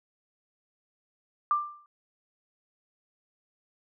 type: tone with exponential decay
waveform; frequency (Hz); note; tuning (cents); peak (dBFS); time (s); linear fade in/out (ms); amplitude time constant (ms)
sine; 1185; D6; +15; -19; 1.51-1.86; 1; 75
effects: none